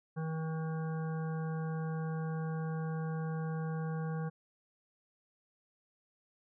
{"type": "harmonic tone", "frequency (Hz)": 159.8, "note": "D#3", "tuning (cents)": 47, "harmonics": [1, 3, 5, 7, 9, 10], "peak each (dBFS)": [-34, -44, -48, -51, -53, -54], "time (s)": [0.16, 4.3], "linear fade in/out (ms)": 20, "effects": []}